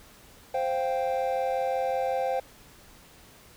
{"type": "chord", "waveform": "triangle", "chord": "C suspended fourth", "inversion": "none", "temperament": "equal", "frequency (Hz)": [523.3, 698.5, 784], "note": ["C5", "F5", "G5"], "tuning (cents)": [0, 0, 0], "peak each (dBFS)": [-26, -30, -28], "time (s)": [0.54, 2.4], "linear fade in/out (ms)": 5, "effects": ["pink hiss -53 dBFS RMS until 3.56 s"]}